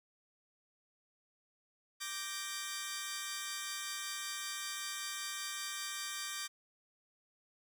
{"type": "chord", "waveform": "10% pulse", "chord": "G minor", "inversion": "second", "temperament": "equal", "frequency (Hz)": [1174.7, 1568, 1864.7], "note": ["D6", "G6", "Bb6"], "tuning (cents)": [0, 0, 0], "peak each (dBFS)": [-35, -35, -35], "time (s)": [2, 6.48], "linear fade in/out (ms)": 20, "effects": []}